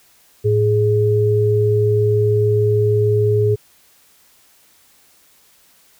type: tone pair together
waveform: sine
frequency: 109.2 / 417.7 Hz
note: A2 / G#4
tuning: -13 / +10 cents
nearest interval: octave + major seventh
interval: 2323 cents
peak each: -15 dBFS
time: 0.44-3.56 s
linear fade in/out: 20 ms
effects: white hiss -53 dBFS RMS until 5.99 s